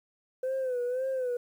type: tone with vibrato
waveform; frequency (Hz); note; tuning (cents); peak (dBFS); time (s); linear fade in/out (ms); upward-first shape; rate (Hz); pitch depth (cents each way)
sine; 508; B4; +49; -26; 0.43-1.37; 5; sine; 1.9; 79
effects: tanh soft clip ceiling -26 dBFS + 10-bit